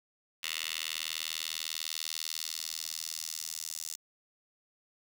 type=tone with high-pass filter sweep; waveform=10% pulse; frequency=80.1 Hz; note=E2; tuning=49 cents flat; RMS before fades=-38 dBFS; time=0.43-3.96 s; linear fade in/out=5 ms; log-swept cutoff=2800 to 6200 Hz; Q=1.8; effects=none